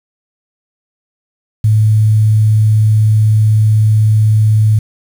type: tone with quantisation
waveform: sine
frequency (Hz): 108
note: A2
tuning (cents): -32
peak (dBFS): -6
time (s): 1.64-4.79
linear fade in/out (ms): 5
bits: 6
effects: none